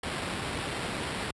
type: noise with sample-and-hold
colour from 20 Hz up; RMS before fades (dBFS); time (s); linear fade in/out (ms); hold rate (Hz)
pink; -33; 0.03-1.31; 5; 6300
effects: high-pass 80 Hz 12 dB/octave + resampled to 24000 Hz